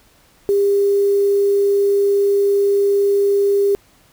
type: tone with quantisation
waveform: sine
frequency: 401.2 Hz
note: G4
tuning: 40 cents sharp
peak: -12 dBFS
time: 0.49-3.75 s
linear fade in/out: 0 ms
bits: 6
effects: pink hiss -53 dBFS RMS until 4.12 s